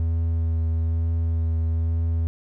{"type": "tone with vibrato", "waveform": "triangle", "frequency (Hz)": 82, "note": "E2", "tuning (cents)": -9, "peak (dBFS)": -18, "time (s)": [0, 2.27], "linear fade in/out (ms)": 0, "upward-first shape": "triangle", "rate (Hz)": 1.1, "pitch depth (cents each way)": 16, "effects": []}